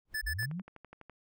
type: noise with exponential growth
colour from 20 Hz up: brown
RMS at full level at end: -47 dBFS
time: 0.05-0.15 s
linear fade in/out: 5 ms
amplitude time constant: 21 ms
type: tone bursts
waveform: square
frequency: 1742 Hz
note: A6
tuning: 18 cents flat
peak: -33 dBFS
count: 3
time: 0.14-0.46 s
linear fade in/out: 10 ms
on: 76 ms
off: 46 ms
type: linear sweep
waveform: sine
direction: up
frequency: 33.22 to 198.1 Hz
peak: -35 dBFS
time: 0.22-0.62 s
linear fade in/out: 20 ms
type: click train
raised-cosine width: 0.5 ms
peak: -34 dBFS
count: 9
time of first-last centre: 0.43-1.097 s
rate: 12 Hz
effects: none